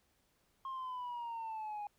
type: exponential sweep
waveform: sine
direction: down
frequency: 1073 to 820 Hz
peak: -37 dBFS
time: 0.65-1.87 s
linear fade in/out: 2 ms
effects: tanh soft clip ceiling -38 dBFS + pink hiss -75 dBFS RMS until 1.98 s